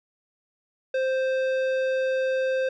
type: tone with tanh clipping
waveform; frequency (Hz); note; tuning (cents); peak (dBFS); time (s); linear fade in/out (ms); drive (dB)
triangle; 523.3; C5; 0; -24; 0.94-2.69; 5; 17
effects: none